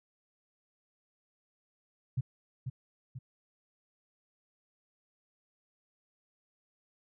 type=tone with echo; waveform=sine; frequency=127.8 Hz; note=C3; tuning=40 cents flat; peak=-27 dBFS; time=2.17-2.21 s; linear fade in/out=10 ms; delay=490 ms; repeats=2; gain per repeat=-6 dB; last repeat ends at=3.19 s; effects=none